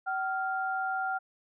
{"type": "tone pair together", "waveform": "sine", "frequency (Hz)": [762.5, 1396.9], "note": ["G5", "F6"], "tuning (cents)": [-48, 0], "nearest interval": "minor seventh", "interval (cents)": 1048, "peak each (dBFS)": [-31, -32], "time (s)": [0.06, 1.19], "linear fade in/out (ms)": 20, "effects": []}